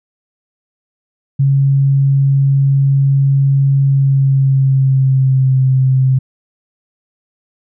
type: tone with pitch glide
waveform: sine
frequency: 137.6 to 131.31 Hz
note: C#3 to C3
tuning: -12 to +7 cents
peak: -8 dBFS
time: 1.39-6.19 s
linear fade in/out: 10 ms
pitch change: -81 cents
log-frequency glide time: 3.84-5.59 s
effects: none